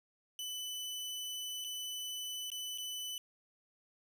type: tone with dropouts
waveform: sawtooth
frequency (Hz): 2996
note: F#7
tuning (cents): +21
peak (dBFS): -36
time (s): 0.39-3.18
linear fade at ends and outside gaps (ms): 1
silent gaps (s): 1.642-1.646 / 2.502-2.517 / 2.777-2.783
effects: none